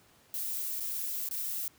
violet noise with dropouts, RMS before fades -35 dBFS, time 0.34-1.68 s, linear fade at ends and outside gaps 2 ms, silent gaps 0.8-0.804 / 1.289-1.31 s, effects pink hiss -62 dBFS RMS until 1.78 s + high-pass 80 Hz 12 dB/octave

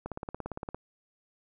click train, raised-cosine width 1 ms, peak -22 dBFS, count 13, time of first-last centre 0.06-0.746 s, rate 17.5 Hz, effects none

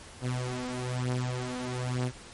sawtooth beating tone pair, 124.8 / 125.9 Hz, B2 / B2, +19 / +34 cents, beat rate 1.1 Hz, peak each -29 dBFS, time 0.21-2.12 s, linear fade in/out 50 ms, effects pink hiss -48 dBFS RMS until 2.33 s + MP3 48 kbps

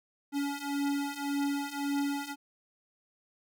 square beating tone pair, 282 / 283.8 Hz, C#4 / C#4, +30 / +41 cents, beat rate 1.8 Hz, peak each -35 / -33 dBFS, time 0.32-2.36 s, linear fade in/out 50 ms, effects none

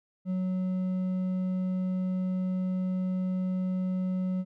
triangle tone with hard clipping, 185 Hz, F#3, in tune, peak -28 dBFS, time 0.25-4.45 s, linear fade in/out 50 ms, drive 7 dB, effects none

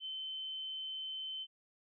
sine tone, 3072 Hz, G7, 36 cents flat, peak -39 dBFS, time 0-1.47 s, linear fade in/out 50 ms, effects none

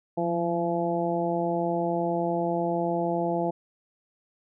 harmonic tone with a mistuned harmonic, 170.4 Hz, F3, 42 cents flat, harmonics 1 / 2 / 3 / 4 / 5, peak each -31 / -29 / -31 / -29 / -33 dBFS, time 0.17-3.51 s, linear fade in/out 10 ms, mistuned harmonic 1, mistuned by +34 cents, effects none

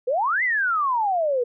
sine exponential two-way sweep, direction up then down, 468.6 to 2093 to 468.6 Hz, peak -19 dBFS, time 0.07-1.44 s, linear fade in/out 10 ms, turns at 0.43 s, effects none

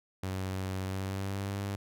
sawtooth tone with pitch glide, 94.5 to 99.83 Hz, F#2 to G2, +37 to +32 cents, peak -29 dBFS, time 0.23-1.76 s, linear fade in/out 5 ms, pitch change +95 cents, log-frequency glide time 0.81-1.6 s, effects none

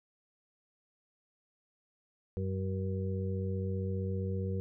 harmonic tone, 95.2 Hz, F#2, 50 cents sharp, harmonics 1 / 2 / 4 / 5, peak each -33 / -38 / -42 / -41 dBFS, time 2.37-4.6 s, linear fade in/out 0 ms, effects none

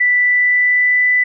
sine tone with pitch glide, 1975.5 to 1990.4 Hz, B6 to B6, 0 to +13 cents, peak -10 dBFS, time 0-1.24 s, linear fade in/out 10 ms, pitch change +13 cents, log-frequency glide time 0.18-1.07 s, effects none

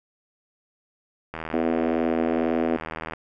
click train, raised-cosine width 0.5 ms, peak -17 dBFS, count 145, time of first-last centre 1.34-3.136 s, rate 80.2 Hz
harmonic tone, 82.1 Hz, E2, 6 cents flat, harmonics 3 / 4 / 5 / 6 / 7 / 8 / 9, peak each -25 / -27 / -29 / -31 / -32 / -33 / -34 dBFS, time 1.53-2.77 s, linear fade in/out 10 ms
effects none

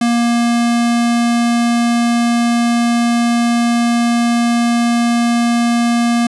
square tone, 236.1 Hz, A#3, 22 cents sharp, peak -12 dBFS, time 0.01-6.27 s, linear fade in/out 5 ms, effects resampled to 24000 Hz

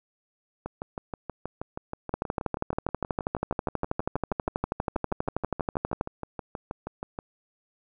two click trains, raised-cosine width 1 ms, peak -19 / -12 dBFS, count 42 / 49, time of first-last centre 0.66-7.189 / 2.14-6.011 s, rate 6.28 / 12.4 Hz, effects none

